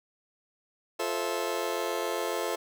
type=chord; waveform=30% pulse; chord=F major seventh; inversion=none; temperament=just; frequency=349.2 / 436.5 / 523.8 / 654.8 Hz; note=F4 / A4 / C5 / E5; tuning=0 / -14 / +2 / -12 cents; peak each=-33 / -31 / -32 / -33 dBFS; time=0.99-2.56 s; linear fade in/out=10 ms; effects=none